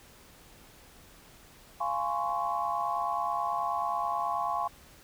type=chord; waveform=sine; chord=Db major seventh; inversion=first; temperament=just; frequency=693 / 831.5 / 1039.4 / 1108.7 Hz; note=F5 / Ab5 / C6 / Db6; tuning=-14 / +2 / -12 / 0 cents; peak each=-34 / -33 / -34 / -33 dBFS; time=1.8-4.68 s; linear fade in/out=10 ms; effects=pink hiss -55 dBFS RMS until 5.03 s